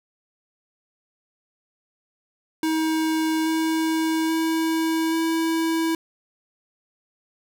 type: tone with pitch steps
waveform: square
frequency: 318 / 320.8 / 323.6 / 326.4 Hz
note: D#4 / E4 / E4 / E4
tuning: +38 / -47 / -32 / -17 cents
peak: -21 dBFS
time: 2.63-5.95 s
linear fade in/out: 2 ms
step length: 830 ms
effects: none